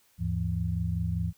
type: tone cluster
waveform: sine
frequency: 78.5 / 103.7 / 168.4 Hz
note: D#2 / G#2 / E3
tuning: +16 / -2 / +37 cents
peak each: -31 dBFS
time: 0.18-1.33 s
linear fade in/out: 50 ms
effects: white hiss -65 dBFS RMS until 1.37 s